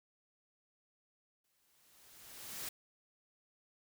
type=noise with exponential growth; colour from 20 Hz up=white; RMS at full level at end=-41 dBFS; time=1.44-2.69 s; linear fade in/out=5 ms; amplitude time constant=270 ms; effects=none